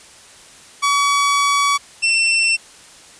sawtooth tone pair in turn, 1135 / 2694 Hz, C#6 / E7, +41 / +37 cents, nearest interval octave + minor third, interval 1496 cents, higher second, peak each -10 dBFS, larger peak neither, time 0.82-1.78 / 2.02-2.57 s, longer first, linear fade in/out 20 ms, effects white hiss -43 dBFS RMS until 3.19 s + resampled to 22050 Hz

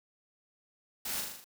white noise with echo, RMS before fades -37 dBFS, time 1.05-1.21 s, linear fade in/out 5 ms, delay 39 ms, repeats 6, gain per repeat -3 dB, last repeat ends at 1.444 s, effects none

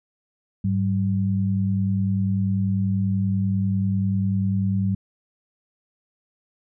sine tone pair together, 101.8 / 192.01 Hz, G#2 / G3, -34 / -36 cents, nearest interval major seventh, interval 1098 cents, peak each -22 / -22 dBFS, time 0.64-4.95 s, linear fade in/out 5 ms, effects none

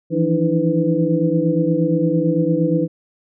sine tone cluster, 161.8 / 170.5 / 298.4 / 326.2 / 499.9 Hz, E3 / F3 / D4 / E4 / B4, -32 / -41 / +28 / -18 / +21 cents, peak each -21 dBFS, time 0.1-2.88 s, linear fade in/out 50 ms, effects none

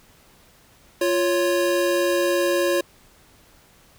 square tone pair together, 349.3 / 554.4 Hz, F4 / C#5, 0 / 0 cents, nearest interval minor sixth, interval 800 cents, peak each -22 dBFS, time 1.01-2.81 s, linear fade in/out 5 ms, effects pink hiss -54 dBFS RMS until 3.98 s

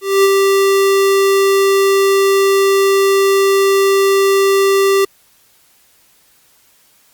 square tone with ADSR envelope, 392 Hz, G4, in tune, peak -7 dBFS, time 0.01-5.05 s, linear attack 230 ms, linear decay 32 ms, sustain -3 dB, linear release 6 ms, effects white hiss -52 dBFS RMS until 7.13 s + Opus 48 kbps

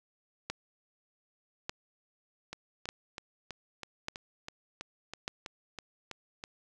two click trains, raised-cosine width 0.2 ms, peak -17 / -23 dBFS, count 5 / 13, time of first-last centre 0.5-5.279 / 2.53-6.439 s, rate 0.837 / 3.07 Hz, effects none

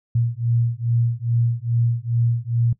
sine beating tone pair, 116.54 / 118.94 Hz, A#2 / A#2, 0 / +35 cents, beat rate 2.4 Hz, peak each -21 dBFS, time 0.15-2.73 s, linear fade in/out 5 ms, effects noise-tail reverb RT60 0.1 s tail -19 dB re dry

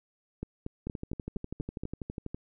two click trains, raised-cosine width 3 ms, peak -22 / -23 dBFS, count 7 / 19, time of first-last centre 0.43-1.835 / 0.87-2.345 s, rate 4.27 / 12.2 Hz, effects none

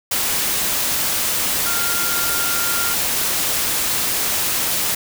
sine tone in noise, 1396.9 Hz, F6, in tune, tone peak -25 dBFS, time 1.66-2.94 s, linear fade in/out 5 ms, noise white, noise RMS -20 dBFS, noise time 0.11-4.95 s, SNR -8 dB, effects none

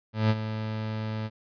30% pulse tone with ADSR envelope, 109.1 Hz, A2, 14 cents flat, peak -16 dBFS, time 0.13-1.3 s, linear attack 170 ms, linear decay 42 ms, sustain -11 dB, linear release 43 ms, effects resampled to 11025 Hz

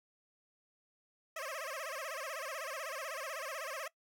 15% pulse tone with vibrato, 587.3 Hz, D5, in tune, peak -33 dBFS, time 1.36-3.88 s, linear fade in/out 5 ms, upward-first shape sine, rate 16 Hz, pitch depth 200 cents each way, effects noise-tail reverb RT60 0.1 s tail -20 dB re dry

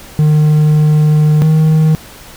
triangle tone pair in turn, 152.2 / 156.84 Hz, D#3 / D#3, -38 / +14 cents, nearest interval minor second, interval 52 cents, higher second, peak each -4 dBFS, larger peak neither, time 0.19-1.42 / 1.42-1.95 s, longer first, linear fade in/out 0 ms, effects pink hiss -35 dBFS RMS until 2.36 s

